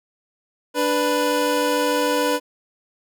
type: tone pair together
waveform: 25% pulse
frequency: 293.7 / 493.9 Hz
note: D4 / B4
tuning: 0 / 0 cents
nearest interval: major sixth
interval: 900 cents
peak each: -19 / -16 dBFS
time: 0.74-2.4 s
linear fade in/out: 50 ms
effects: none